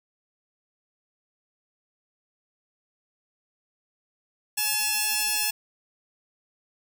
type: tone pair together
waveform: 5% pulse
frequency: 850 / 2699 Hz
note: G#5 / E7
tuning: +40 / +40 cents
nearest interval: octave + minor sixth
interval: 2000 cents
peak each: -16 dBFS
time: 4.57-5.51 s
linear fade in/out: 10 ms
effects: none